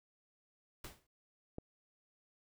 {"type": "noise with exponential decay", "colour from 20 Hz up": "pink", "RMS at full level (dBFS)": -44, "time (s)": [0.84, 1.07], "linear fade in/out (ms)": 5, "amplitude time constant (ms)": 48}
{"type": "click", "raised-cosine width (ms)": 2, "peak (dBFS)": -29, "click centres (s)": 1.584}
{"effects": []}